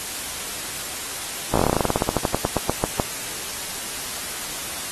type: slowing click train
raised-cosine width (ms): 1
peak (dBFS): -5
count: 24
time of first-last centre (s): 1.54-2.998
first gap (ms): 16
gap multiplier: 1.11
effects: white hiss -30 dBFS RMS until 4.91 s + AAC 32 kbps